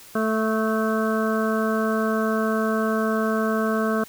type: harmonic tone with a mistuned harmonic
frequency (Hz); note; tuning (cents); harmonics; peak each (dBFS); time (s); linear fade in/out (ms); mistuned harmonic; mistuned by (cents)
220; A3; 0; 1 / 2 / 3 / 5 / 6 / 7; -23 / -26 / -28 / -30 / -31 / -31; 0.15-4.04; 5; 6; -25
effects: white hiss -46 dBFS RMS until 4.08 s